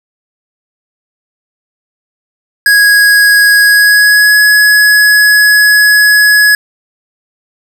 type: tone with pitch glide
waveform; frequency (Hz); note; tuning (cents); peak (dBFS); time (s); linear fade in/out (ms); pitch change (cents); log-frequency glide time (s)
square; 1657 to 1685; G#6 to G#6; -4 to +25; -4; 2.66-6.55; 2; +29; 3.63-4.39
effects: none